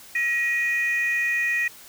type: tone pair together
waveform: sine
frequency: 1900 / 2468 Hz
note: A#6 / D#7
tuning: +33 / -15 cents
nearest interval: perfect fourth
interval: 452 cents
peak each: -21 / -24 dBFS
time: 0.15-1.68 s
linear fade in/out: 5 ms
effects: tanh soft clip ceiling -16 dBFS + white hiss -46 dBFS RMS until 1.88 s